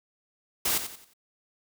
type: noise with echo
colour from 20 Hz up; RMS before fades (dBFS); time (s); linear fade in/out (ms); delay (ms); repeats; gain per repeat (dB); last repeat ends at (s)
white; -26; 0.65-0.78; 5; 89; 4; -9; 1.136
effects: none